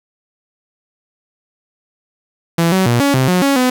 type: tone with pitch steps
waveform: sawtooth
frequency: 167.7 / 188.7 / 119.6 / 281.2 / 130.6 / 181 / 277.7 / 252.6 Hz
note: E3 / F#3 / A#2 / C#4 / C3 / F#3 / C#4 / B3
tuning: +30 / +34 / +45 / +25 / -3 / -38 / +3 / +39 cents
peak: -7 dBFS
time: 2.58-3.7 s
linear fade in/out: 5 ms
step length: 140 ms
effects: 8-bit